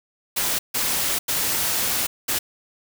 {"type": "noise bursts at uneven times", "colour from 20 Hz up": "white", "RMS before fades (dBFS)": -23, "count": 4, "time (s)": [[0.36, 0.59], [0.74, 1.19], [1.28, 2.07], [2.28, 2.39]], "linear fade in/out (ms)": 10, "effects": []}